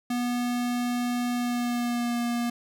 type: tone with pitch glide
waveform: square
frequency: 243.6 to 238.2 Hz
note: B3 to A#3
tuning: -24 to +38 cents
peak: -26 dBFS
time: 0.1-2.5 s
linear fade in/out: 5 ms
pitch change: -38 cents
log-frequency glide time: 1.35-2.19 s
effects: none